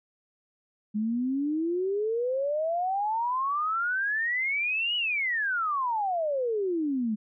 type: exponential two-way sweep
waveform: sine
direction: up then down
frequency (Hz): 207 to 2964 to 207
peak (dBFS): -25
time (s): 0.94-7.16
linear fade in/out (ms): 20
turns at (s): 4.96
effects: none

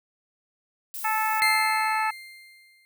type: noise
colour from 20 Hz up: violet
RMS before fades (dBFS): -35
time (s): 0.94-1.4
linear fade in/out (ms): 0
type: harmonic tone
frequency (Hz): 436.4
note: A4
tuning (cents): -14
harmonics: 2 / 3 / 4 / 5 / 6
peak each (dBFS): -25 / -29 / -31 / -33 / -35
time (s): 1.04-2.11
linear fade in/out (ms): 10
type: tone with exponential decay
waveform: 35% pulse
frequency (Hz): 2100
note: C7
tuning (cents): +6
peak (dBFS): -17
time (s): 1.42-2.85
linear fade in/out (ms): 0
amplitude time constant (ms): 310
effects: none

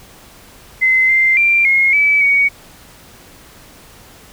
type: tone with pitch steps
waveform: sine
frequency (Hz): 2055 / 2087 / 2367 / 2153 / 2298 / 2244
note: C7 / C7 / D7 / C7 / D7 / C#7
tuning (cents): -32 / -5 / +13 / +49 / -38 / +21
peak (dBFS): -9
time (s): 0.81-2.49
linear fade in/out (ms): 20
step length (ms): 280
effects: pink hiss -42 dBFS RMS until 4.32 s

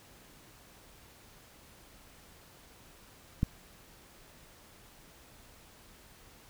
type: click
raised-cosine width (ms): 5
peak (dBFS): -14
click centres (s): 3.431
effects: pink hiss -57 dBFS RMS until 6.49 s

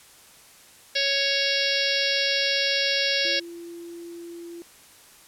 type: harmonic tone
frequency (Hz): 554.4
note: C#5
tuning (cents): 0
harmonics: 1 / 3 / 4 / 5 / 6 / 7 / 8 / 9 / 10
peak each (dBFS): -30 / -30 / -30 / -30 / -30 / -30 / -30 / -30 / -30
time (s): 0.95-3.4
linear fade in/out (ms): 10
type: tone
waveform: sine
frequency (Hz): 341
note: F4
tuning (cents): -41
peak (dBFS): -36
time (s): 3.25-4.62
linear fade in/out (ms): 0
effects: white hiss -51 dBFS RMS until 5.27 s + low-pass 12000 Hz 12 dB/octave

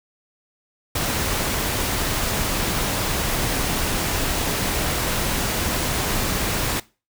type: noise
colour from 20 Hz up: pink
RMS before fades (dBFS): -23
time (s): 0.95-6.8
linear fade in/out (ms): 5
effects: noise-tail reverb RT60 0.3 s tail -20 dB re dry

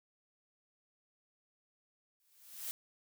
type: noise with exponential growth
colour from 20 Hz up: blue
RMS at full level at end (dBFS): -38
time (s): 2.2-2.71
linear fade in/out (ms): 0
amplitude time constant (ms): 110
effects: none

